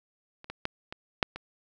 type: clicks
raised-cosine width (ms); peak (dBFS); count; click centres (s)
0.3; -30 / -21 / -13 / -22 / -6 / -22; 6; 0.444 / 0.5 / 0.654 / 0.925 / 1.228 / 1.36
effects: none